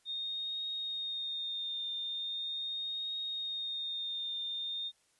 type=tone with vibrato; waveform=sine; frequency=3676 Hz; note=A#7; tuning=25 cents flat; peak=-35 dBFS; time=0.05-4.92 s; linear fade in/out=50 ms; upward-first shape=triangle; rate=0.4 Hz; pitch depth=28 cents each way; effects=white hiss -71 dBFS RMS until 5.19 s + resampled to 24000 Hz